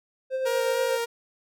triangle tone with tremolo, 523.3 Hz, C5, in tune, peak -21 dBFS, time 0.3-0.99 s, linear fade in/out 50 ms, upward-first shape sine, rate 8.2 Hz, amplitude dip 40%
sawtooth tone with vibrato, 469.2 Hz, A#4, 11 cents sharp, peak -22 dBFS, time 0.45-1.06 s, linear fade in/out 20 ms, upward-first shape square, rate 3.4 Hz, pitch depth 10 cents each way
effects none

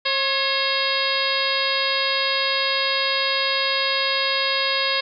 harmonic tone with a mistuned harmonic, 540 Hz, C#5, 45 cents flat, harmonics 1 / 2 / 3 / 4 / 5 / 6 / 7 / 8 / 9, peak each -28 / -28 / -28 / -28 / -28 / -28 / -28 / -28 / -28 dBFS, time 0.05-5.01 s, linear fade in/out 10 ms, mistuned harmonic 3, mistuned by +51 cents, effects none

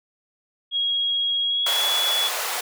sine tone with pitch glide, 3295 to 3397 Hz, G#7 to G#7, -14 to +38 cents, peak -20 dBFS, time 0.71-2.31 s, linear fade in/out 50 ms, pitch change +52 cents, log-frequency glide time 1.45-1.9 s
pink high-pass noise, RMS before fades -27 dBFS, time 1.66-2.61 s, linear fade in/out 5 ms, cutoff 580 Hz, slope 24 dB/octave
effects none

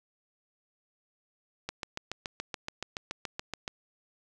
click train, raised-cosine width 0.2 ms, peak -17 dBFS, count 15, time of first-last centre 1.69-3.679 s, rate 7.04 Hz, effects none

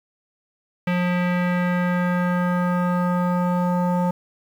square tone with low-pass filter sweep, 178.1 Hz, F3, 34 cents sharp, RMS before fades -21 dBFS, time 0.87-4.11 s, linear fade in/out 5 ms, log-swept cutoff 2400 to 920 Hz, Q 2.4, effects 8-bit

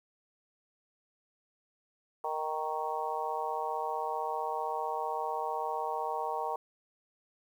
harmonic tone with a mistuned harmonic, 155.56 Hz, D#3, in tune, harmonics 3 / 4 / 5 / 6 / 7, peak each -39 / -40 / -36 / -36 / -40 dBFS, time 2.24-6.56 s, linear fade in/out 2 ms, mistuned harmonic 7, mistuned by +24 cents, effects 10-bit

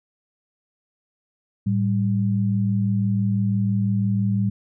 sine tone pair together, 110 / 196 Hz, A2 / G3, 0 / 0 cents, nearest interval minor seventh, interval 1000 cents, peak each -21 dBFS, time 1.66-4.5 s, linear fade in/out 10 ms, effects none

